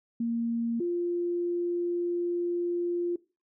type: tone pair in turn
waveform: sine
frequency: 232.5 / 348.4 Hz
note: A#3 / F4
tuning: -4 / -4 cents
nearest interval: perfect fifth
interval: 700 cents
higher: second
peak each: -26 dBFS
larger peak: neither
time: 0.2-0.8 / 0.8-3.16 s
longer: second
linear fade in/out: 5 ms
effects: noise-tail reverb RT60 0.3 s tail -20 dB re dry